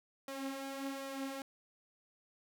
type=tone with flanger; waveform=sawtooth; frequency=272 Hz; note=C#4; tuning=33 cents flat; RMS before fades=-42 dBFS; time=0.28-1.42 s; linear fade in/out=2 ms; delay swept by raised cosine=1.6 to 6.1 ms; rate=1.3 Hz; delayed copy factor=+0.55; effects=none